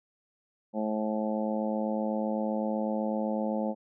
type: harmonic tone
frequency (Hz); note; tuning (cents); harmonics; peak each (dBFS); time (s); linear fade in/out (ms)
107.9; A2; -33; 2 / 3 / 4 / 5 / 6 / 7 / 8; -30 / -38 / -42 / -33 / -39 / -40 / -40; 0.73-3.75; 50
effects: none